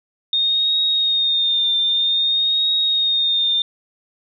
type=tone with vibrato; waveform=sine; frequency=3678 Hz; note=A#7; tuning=24 cents flat; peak=-15 dBFS; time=0.33-3.62 s; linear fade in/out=2 ms; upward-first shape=triangle; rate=0.52 Hz; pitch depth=45 cents each way; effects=none